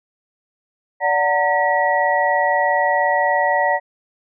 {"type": "tone cluster", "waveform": "sine", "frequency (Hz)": [581, 738, 912, 1928], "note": ["D5", "F#5", "A#5", "B6"], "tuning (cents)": [-19, -5, -38, -42], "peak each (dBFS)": -20, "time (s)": [1, 3.8], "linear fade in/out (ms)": 50, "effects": []}